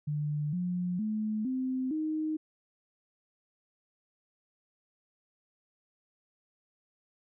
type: tone with pitch steps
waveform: sine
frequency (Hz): 148.6 / 178.77 / 215.1 / 258.7 / 311.3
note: D3 / F3 / A3 / C4 / D#4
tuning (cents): +21 / +41 / -39 / -19 / +1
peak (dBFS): -29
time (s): 0.07-2.37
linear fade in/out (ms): 10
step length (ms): 460
effects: none